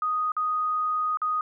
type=tone with dropouts; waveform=sine; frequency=1244.5 Hz; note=D#6; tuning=in tune; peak=-23 dBFS; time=0.02-1.41 s; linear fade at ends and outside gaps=2 ms; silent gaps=0.319-0.366 / 1.172-1.217 s; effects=none